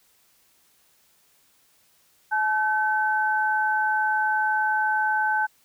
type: tone pair together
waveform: sine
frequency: 859 / 1530.6 Hz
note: A5 / G6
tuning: -42 / -42 cents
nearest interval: minor seventh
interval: 1000 cents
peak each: -23 dBFS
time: 2.31-5.47 s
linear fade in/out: 20 ms
effects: white hiss -62 dBFS RMS until 5.64 s